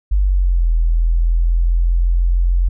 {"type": "linear two-way sweep", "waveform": "sine", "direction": "down then up", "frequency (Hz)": [50.2, 41.2, 44.05], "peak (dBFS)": -11, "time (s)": [0.11, 2.69], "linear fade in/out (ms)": 10, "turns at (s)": 0.7, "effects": []}